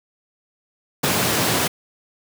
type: high-pass noise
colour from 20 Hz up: pink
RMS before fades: -20 dBFS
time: 1.03-1.68 s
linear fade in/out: 10 ms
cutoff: 110 Hz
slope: 24 dB/octave
effects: none